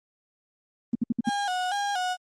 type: tone bursts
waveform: sine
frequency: 233.1 Hz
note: A#3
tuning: in tune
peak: -20 dBFS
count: 5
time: 0.93-1.293 s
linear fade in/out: 5 ms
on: 23 ms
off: 62 ms
type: tone with vibrato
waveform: 35% pulse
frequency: 770 Hz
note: G5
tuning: 31 cents flat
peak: -24 dBFS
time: 1.24-2.17 s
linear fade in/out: 50 ms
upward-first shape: square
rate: 2.1 Hz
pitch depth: 89 cents each way
effects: low-pass 8000 Hz 12 dB/octave + Opus 24 kbps